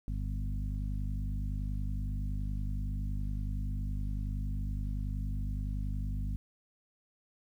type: harmonic tone with a mistuned harmonic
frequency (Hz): 50.1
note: G1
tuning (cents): +38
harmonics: 1 / 2 / 3 / 4 / 5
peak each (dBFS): -33 / -39 / -43 / -45 / -47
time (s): 0.08-6.36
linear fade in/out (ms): 0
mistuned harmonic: 1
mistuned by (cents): -43
effects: 11-bit